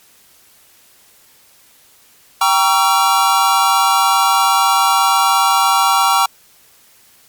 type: chord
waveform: square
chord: G diminished seventh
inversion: none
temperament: just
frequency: 784 / 940.8 / 1128.9 / 1354.7 Hz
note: G5 / Bb5 / Db6 / Fb6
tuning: 0 / +16 / +31 / +47 cents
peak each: -17 dBFS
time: 2.41-6.26 s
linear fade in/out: 5 ms
effects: white hiss -49 dBFS RMS until 7.28 s + MP3 96 kbps